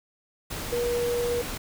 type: tone in noise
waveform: sine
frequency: 480 Hz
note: B4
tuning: 49 cents flat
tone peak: -24 dBFS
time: 0.72-1.42 s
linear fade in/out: 10 ms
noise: pink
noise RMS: -34 dBFS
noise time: 0.5-1.58 s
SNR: +7 dB
effects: none